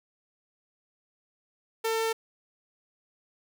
sawtooth tone, 449 Hz, A4, 35 cents sharp, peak -22 dBFS, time 1.84-2.13 s, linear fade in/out 10 ms, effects none

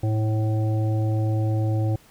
harmonic tone, 108.9 Hz, A2, 17 cents flat, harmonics 1 / 3 / 5 / 7, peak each -20 / -30 / -34 / -37 dBFS, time 0.03-1.96 s, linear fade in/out 5 ms, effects pink hiss -54 dBFS RMS until 2.1 s

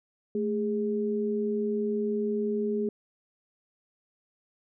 sine tone pair together, 218.5 / 412.5 Hz, A3 / G#4, -12 / -12 cents, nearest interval major seventh, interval 1100 cents, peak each -29 / -28 dBFS, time 0.35-2.89 s, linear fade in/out 2 ms, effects none

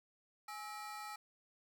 35% pulse ring-modulated tone, 1068 Hz, C6, 35 cents sharp, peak -40 dBFS, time 0.48-1.16 s, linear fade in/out 5 ms, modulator 233 Hz, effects none

